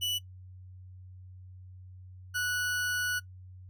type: tone pair in turn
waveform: 40% pulse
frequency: 2960 / 1472.8 Hz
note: F#7 / F#6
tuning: 0 / -8 cents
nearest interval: octave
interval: 1208 cents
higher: first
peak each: -28 dBFS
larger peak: neither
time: 0.01-0.19 / 2.34-3.2 s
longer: second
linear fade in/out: 20 ms
effects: noise-tail reverb RT60 0.1 s tail -19 dB re dry + added 92 Hz sine -46 dBFS peak until 3.69 s

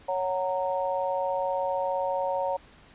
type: harmonic tone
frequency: 184.9 Hz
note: F#3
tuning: 1 cent flat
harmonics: 3 / 4 / 5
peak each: -28 / -32 / -30 dBFS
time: 0.08-2.57 s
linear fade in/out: 10 ms
effects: pink hiss -54 dBFS RMS until 2.94 s + resampled to 8000 Hz

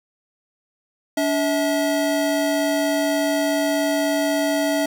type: tone pair together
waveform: square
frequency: 287.8 / 646 Hz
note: D4 / E5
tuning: -35 / -35 cents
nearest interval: octave + major second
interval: 1400 cents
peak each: -22 dBFS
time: 1.17-4.86 s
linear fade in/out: 5 ms
effects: none

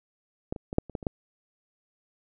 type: clicks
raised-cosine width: 2 ms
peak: -16 / -24 / -20 / -7 / -28 / -17 / -26 / -13 dBFS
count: 8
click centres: 0.525 / 0.562 / 0.729 / 0.784 / 0.897 / 0.952 / 1.028 / 1.068 s
effects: none

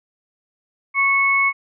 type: tone pair together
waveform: sine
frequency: 1106.7 / 2200 Hz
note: C#6 / C#7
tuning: -3 / -14 cents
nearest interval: octave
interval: 1189 cents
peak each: -20 / -15 dBFS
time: 0.94-1.53 s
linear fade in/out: 50 ms
effects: none

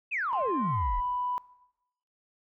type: exponential sweep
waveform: sine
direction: down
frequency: 2699 to 33.24 Hz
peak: -27 dBFS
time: 0.11-1.01 s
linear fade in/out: 20 ms
type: tone with pitch glide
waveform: sine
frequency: 1046.5 to 990 Hz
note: C6 to B5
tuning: 0 to +4 cents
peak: -27 dBFS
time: 0.33-1.38 s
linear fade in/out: 0 ms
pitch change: -96 cents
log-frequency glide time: 0.7-0.85 s
effects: noise-tail reverb RT60 0.9 s tail -21 dB re dry + tanh soft clip ceiling -20 dBFS

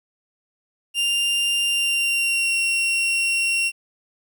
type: tone with pitch glide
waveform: 40% pulse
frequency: 2794 to 2741 Hz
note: F7 to F7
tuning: 0 to -33 cents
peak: -18 dBFS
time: 0.94-3.72 s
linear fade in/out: 50 ms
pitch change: -33 cents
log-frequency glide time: 1.65-2.56 s
effects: 10-bit

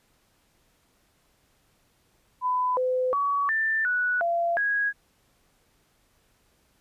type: tone with pitch steps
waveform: sine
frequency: 1002 / 509 / 1131 / 1778 / 1474 / 684 / 1653 Hz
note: B5 / C5 / C#6 / A6 / F#6 / F5 / G#6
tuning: +25 / -48 / +34 / +18 / -7 / -36 / -9 cents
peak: -22 dBFS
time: 2.41-4.93 s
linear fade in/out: 50 ms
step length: 360 ms
effects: pink hiss -66 dBFS RMS until 6.8 s + resampled to 32000 Hz

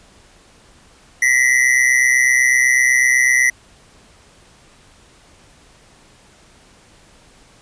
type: ring-modulated tone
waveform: square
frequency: 1978 Hz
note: B6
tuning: 2 cents sharp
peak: -9 dBFS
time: 1.22-3.5 s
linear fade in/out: 5 ms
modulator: 64 Hz
effects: pink hiss -49 dBFS RMS until 7.61 s + resampled to 22050 Hz

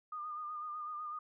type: tone with vibrato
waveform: sine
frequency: 1218 Hz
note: D#6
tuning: 37 cents flat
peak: -39 dBFS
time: 0.12-1.19 s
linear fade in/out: 5 ms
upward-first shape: sine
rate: 8 Hz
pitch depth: 37 cents each way
effects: none

